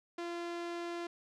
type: tone with low-pass filter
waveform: sawtooth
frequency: 343.7 Hz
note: F4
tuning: 28 cents flat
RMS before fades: -40 dBFS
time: 0.18-1.07 s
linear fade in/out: 5 ms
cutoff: 5600 Hz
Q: 0.59
effects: none